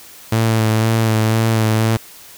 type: tone with vibrato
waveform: sawtooth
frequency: 111.2 Hz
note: A2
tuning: 19 cents sharp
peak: -9 dBFS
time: 0.32-1.97 s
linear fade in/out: 5 ms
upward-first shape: sine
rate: 2 Hz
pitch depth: 26 cents each way
effects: white hiss -40 dBFS RMS until 2.37 s